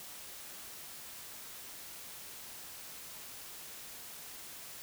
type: silence
effects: white hiss -48 dBFS RMS until 4.82 s